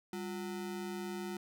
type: ring-modulated tone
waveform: square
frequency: 276.1 Hz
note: C#4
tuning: 7 cents flat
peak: -36 dBFS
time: 0.13-1.37 s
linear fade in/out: 2 ms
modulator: 77.9 Hz
effects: none